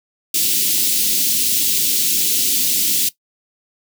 white band-stop noise, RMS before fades -17 dBFS, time 0.34-3.09 s, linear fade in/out 5 ms, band 340 to 2900 Hz, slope 24 dB/octave, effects noise-tail reverb RT60 0.1 s tail -17 dB re dry + high-pass 200 Hz 12 dB/octave

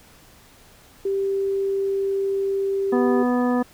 sine tone, 392 Hz, G4, in tune, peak -20 dBFS, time 1.05-3.23 s, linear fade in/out 5 ms
harmonic tone, 246.9 Hz, B3, in tune, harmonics 1 / 2 / 3 / 4 / 5 / 7, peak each -19 / -25 / -29 / -31 / -33 / -36 dBFS, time 2.92-3.63 s, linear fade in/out 10 ms
effects pink hiss -51 dBFS RMS until 3.73 s

